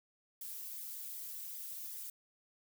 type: noise with flanger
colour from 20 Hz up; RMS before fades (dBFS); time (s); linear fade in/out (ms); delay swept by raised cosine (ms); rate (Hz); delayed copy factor
violet; -45; 0.41-2.1; 2; 0.71 to 5.01; 2.6; -0.9
effects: none